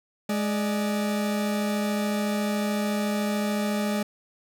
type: tone pair together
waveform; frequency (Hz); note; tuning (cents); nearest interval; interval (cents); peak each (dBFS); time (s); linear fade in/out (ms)
40% pulse; 209.6 / 595; G#3 / D5; +16 / +22; octave + tritone; 1806; -24 / -31; 0.29-4.03; 5
effects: none